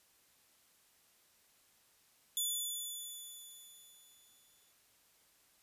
10% pulse tone with exponential decay, 3472 Hz, A7, 24 cents flat, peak -24 dBFS, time 2.37-4.72 s, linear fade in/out 1 ms, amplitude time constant 510 ms, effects white hiss -69 dBFS RMS until 5.62 s + resampled to 32000 Hz

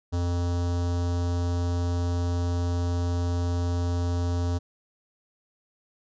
square tone with notch filter, 87.31 Hz, F2, in tune, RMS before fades -26 dBFS, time 0.12-4.59 s, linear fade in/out 20 ms, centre 2200 Hz, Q 0.75, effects resampled to 16000 Hz

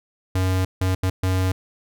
square tone bursts at uneven times, 93.2 Hz, F#2, 13 cents sharp, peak -19 dBFS, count 4, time 0.35-0.65 / 0.81-0.95 / 1.03-1.1 / 1.23-1.52 s, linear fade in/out 5 ms, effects none

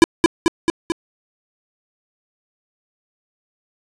square tone with echo, 334.2 Hz, E4, 24 cents sharp, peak -5 dBFS, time 0.02-0.04 s, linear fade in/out 0 ms, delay 220 ms, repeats 4, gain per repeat -3 dB, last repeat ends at 0.92 s, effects resampled to 22050 Hz + 7-bit

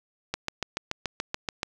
click train, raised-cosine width 0.2 ms, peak -11 dBFS, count 10, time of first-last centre 0.34-1.631 s, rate 6.97 Hz, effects none

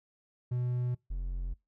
triangle tone pair in turn, 123.47 / 44.16 Hz, B2 / F1, 0 / +20 cents, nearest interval octave + tritone, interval 1780 cents, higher first, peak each -27 / -30 dBFS, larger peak first, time 0.51-0.95 / 1.1-1.54 s, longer neither, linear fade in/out 10 ms, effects noise-tail reverb RT60 0.2 s tail -23 dB re dry

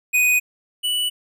square tone pair in turn, 2489 / 2960 Hz, D#7 / F#7, 0 / 0 cents, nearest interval minor third, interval 300 cents, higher second, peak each -15 / -20 dBFS, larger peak first, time 0.13-0.4 / 0.83-1.1 s, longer neither, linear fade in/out 20 ms, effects none

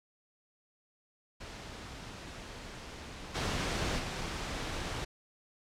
pink noise with level steps, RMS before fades -45 / -33 / -37 dBFS, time 1.4-5.05 s, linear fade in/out 10 ms, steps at 3.34 / 3.98 s, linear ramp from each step 20 ms, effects low-pass 6000 Hz 12 dB/octave

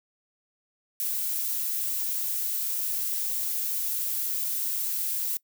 violet noise, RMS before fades -29 dBFS, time 1-5.37 s, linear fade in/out 0 ms, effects noise-tail reverb RT60 0.1 s tail -23 dB re dry

